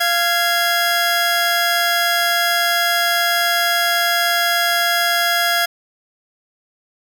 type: tone pair together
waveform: 20% pulse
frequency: 692.4 / 1661.2 Hz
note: F5 / G#6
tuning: -15 / 0 cents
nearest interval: octave + minor third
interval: 1515 cents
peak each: -13 dBFS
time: 0-5.66 s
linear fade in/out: 10 ms
effects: 8-bit